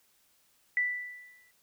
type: tone with exponential decay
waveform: sine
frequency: 1975.5 Hz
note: B6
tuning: in tune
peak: -23 dBFS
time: 0.77-1.51 s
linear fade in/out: 1 ms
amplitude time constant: 160 ms
effects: white hiss -68 dBFS RMS until 1.62 s